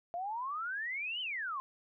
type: exponential two-way sweep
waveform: sine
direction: up then down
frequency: 675 to 3095 to 1026 Hz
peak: -35 dBFS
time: 0.14-1.6 s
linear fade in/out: 0 ms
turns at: 1.21 s
effects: none